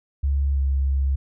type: tone with pitch glide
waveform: sine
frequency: 69.6 to 68.09 Hz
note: C#2 to C#2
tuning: +8 to -30 cents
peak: -18 dBFS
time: 0.23-1.16 s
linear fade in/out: 10 ms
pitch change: -38 cents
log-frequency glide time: 0.53-0.59 s
effects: none